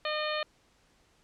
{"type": "harmonic tone", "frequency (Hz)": 609, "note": "D#5", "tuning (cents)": -37, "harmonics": [1, 2, 3, 4, 5, 6, 7], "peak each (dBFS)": [-33, -36, -38, -39, -40, -41, -41], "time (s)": [0.05, 0.43], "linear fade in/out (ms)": 2, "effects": ["pink hiss -66 dBFS RMS until 1.23 s", "low-pass 8000 Hz 12 dB/octave"]}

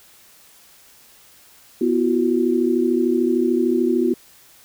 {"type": "chord", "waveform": "sine", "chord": "B suspended fourth", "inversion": "none", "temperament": "equal with one note detuned", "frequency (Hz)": [246.9, 336.6, 370], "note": ["B3", "E4", "F#4"], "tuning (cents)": [0, 36, 0], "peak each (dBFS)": -20, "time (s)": [1.81, 4.14], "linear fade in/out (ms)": 5, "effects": ["white hiss -50 dBFS RMS until 4.64 s"]}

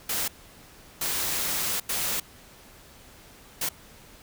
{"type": "noise bursts at uneven times", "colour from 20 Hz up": "white", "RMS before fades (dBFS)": -28, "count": 4, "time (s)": [[0.09, 0.28], [1.01, 1.8], [1.89, 2.2], [3.61, 3.69]], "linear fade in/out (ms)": 5, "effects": ["pink hiss -51 dBFS RMS until 4.22 s"]}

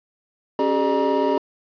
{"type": "tone cluster", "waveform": "triangle", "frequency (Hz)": [274.9, 385.9, 424, 600, 947], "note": ["C#4", "G4", "G#4", "D5", "A#5"], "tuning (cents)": [-14, -27, 36, 37, 27], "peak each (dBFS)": -22, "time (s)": [0.59, 1.38], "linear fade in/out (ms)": 2, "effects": ["resampled to 11025 Hz", "7-bit"]}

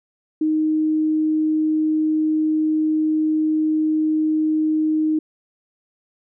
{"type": "tone", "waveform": "sine", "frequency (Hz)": 311.1, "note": "D#4", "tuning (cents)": 0, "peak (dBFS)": -16, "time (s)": [0.41, 5.19], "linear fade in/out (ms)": 5, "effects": []}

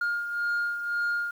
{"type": "beating tone pair", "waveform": "sine", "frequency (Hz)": [1415, 1416.9], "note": ["F6", "F6"], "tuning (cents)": [22, 25], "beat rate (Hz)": 1.9, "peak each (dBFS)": [-25, -32], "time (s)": [0.01, 1.31], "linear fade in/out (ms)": 5, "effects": ["tanh soft clip ceiling -23 dBFS", "9-bit"]}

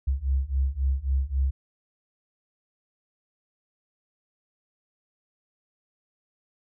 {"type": "beating tone pair", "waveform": "sine", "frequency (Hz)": [65.41, 69.11], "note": ["C2", "C#2"], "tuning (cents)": [0, -5], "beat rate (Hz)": 3.7, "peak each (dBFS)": [-26, -25], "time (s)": [0.07, 1.51], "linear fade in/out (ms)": 10, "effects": []}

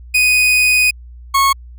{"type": "tone pair in turn", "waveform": "40% pulse", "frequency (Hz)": [2491, 1098.1], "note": ["D#7", "C#6"], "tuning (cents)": [1, -17], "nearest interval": "octave + major second", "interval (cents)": 1418, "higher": "first", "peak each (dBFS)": -9, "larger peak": "neither", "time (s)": [[0.14, 0.91], [1.34, 1.53]], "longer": "first", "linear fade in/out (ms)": 10, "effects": ["added 60 Hz sine -33 dBFS peak until 1.78 s"]}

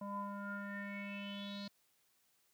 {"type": "tone with low-pass filter sweep", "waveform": "square", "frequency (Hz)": 201.3, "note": "G3", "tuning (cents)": 46, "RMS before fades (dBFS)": -44, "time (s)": [0.01, 1.68], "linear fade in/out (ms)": 5, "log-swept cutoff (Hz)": [860, 4400], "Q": 8.9, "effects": ["white hiss -75 dBFS RMS until 2.53 s", "high-pass 60 Hz 12 dB/octave"]}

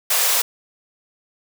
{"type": "high-pass noise", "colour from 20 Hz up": "white", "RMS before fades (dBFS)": -18, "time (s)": [0.1, 0.42], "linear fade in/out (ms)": 5, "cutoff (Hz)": 430, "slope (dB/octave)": 96, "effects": []}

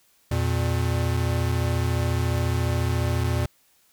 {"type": "tone pair together", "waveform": "square", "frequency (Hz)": [84.3, 118.6], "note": ["E2", "A#2"], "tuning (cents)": [39, 30], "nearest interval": "tritone", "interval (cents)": 591, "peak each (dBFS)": -25, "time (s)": [0.31, 3.46], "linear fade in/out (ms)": 5, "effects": ["white hiss -62 dBFS RMS until 3.92 s"]}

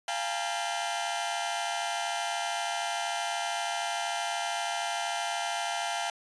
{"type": "tone cluster", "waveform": "sawtooth", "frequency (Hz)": [692, 800, 873, 949, 3038], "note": ["F5", "G5", "A5", "A#5", "F#7"], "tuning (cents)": [-16, 35, -14, 31, 45], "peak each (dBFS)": [-30, -31, -34, -37, -36], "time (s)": [0.08, 6.1], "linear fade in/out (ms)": 2, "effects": ["resampled to 22050 Hz"]}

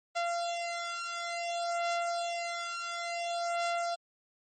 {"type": "beating tone pair", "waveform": "sawtooth", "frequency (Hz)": [687, 687.57], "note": ["F5", "F5"], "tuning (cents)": [-29, -27], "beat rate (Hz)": 0.57, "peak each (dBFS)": -31, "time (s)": [0.15, 3.96], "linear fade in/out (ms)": 20, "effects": ["MP3 32 kbps"]}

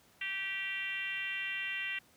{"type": "tone with frequency modulation", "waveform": "sine", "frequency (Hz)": 2349, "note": "D7", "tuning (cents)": 0, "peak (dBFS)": -34, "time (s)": [0.21, 1.99], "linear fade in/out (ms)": 5, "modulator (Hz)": 398, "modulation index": 1.7, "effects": ["pink hiss -64 dBFS RMS until 2.16 s", "high-pass 80 Hz 12 dB/octave"]}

